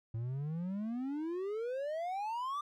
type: exponential sweep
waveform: triangle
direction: up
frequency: 110 to 1200 Hz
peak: -33 dBFS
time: 0.14-2.61 s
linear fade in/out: 5 ms
effects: none